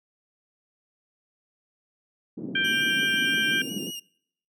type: band-pass noise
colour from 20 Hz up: white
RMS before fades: -35 dBFS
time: 2.37-3.91 s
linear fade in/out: 10 ms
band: 180 to 310 Hz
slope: 24 dB/octave
type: harmonic tone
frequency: 787 Hz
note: G5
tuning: 7 cents sharp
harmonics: 2 / 3 / 4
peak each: -24 / -29 / -27 dBFS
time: 2.55-3.62 s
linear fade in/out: 5 ms
type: tone with vibrato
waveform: sawtooth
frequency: 2855 Hz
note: F7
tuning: 37 cents sharp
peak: -31 dBFS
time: 2.64-4 s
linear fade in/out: 10 ms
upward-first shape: square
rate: 5.7 Hz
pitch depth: 26 cents each way
effects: noise-tail reverb RT60 0.7 s tail -26 dB re dry